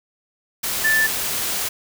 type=tone in noise; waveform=sine; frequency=1760 Hz; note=A6; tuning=in tune; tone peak=-15 dBFS; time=0.84-1.07 s; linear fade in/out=10 ms; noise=white; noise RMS=-24 dBFS; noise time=0.63-1.69 s; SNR=+6 dB; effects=none